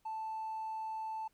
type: tone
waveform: triangle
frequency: 880 Hz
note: A5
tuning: in tune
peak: -34 dBFS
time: 0.05-1.28 s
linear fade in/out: 10 ms
effects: tanh soft clip ceiling -34 dBFS + pink hiss -75 dBFS RMS until 1.33 s